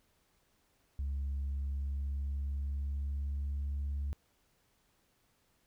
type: tone with pitch glide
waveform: sine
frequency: 69.3 to 70.8 Hz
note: C#2 to C#2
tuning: 0 to +37 cents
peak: -31 dBFS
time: 0.99-4.13 s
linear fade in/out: 0 ms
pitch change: +37 cents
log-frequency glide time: 1.62-3.77 s
effects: tanh soft clip ceiling -31 dBFS + pink hiss -73 dBFS RMS until 5.66 s